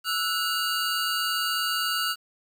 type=tone cluster; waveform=square; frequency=1326 / 1466 / 2845 / 4584 Hz; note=E6 / F#6 / F7 / D8; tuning=+10 / -16 / +31 / -43 cents; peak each=-31 dBFS; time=0.04-2.16 s; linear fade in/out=50 ms; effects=9-bit